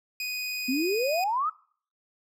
25% pulse tone, 2489 Hz, D#7, in tune, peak -26 dBFS, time 0.2-1.24 s, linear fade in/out 2 ms
sine exponential sweep, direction up, 244.6 to 1326 Hz, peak -24 dBFS, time 0.68-1.5 s, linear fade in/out 10 ms
effects noise-tail reverb RT60 0.5 s tail -22 dB re dry

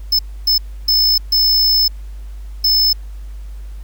square tone bursts at uneven times, 5240 Hz, E8, 11 cents flat, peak -11 dBFS, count 5, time 0.12-0.19 / 0.47-0.58 / 0.88-1.18 / 1.32-1.88 / 2.64-2.93 s, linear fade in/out 5 ms, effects added 50 Hz sine -27 dBFS peak until 3.83 s + pink hiss -51 dBFS RMS until 3.83 s

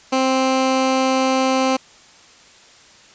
15% pulse tone, 262.4 Hz, C4, 5 cents sharp, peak -9 dBFS, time 0.12-1.77 s, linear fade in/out 10 ms, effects white hiss -47 dBFS RMS until 3.14 s + resampled to 16000 Hz

